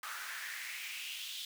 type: noise with high-pass filter sweep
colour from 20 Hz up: pink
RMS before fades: -43 dBFS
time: 0.03-1.45 s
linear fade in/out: 2 ms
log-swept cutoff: 1300 to 3500 Hz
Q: 4
effects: none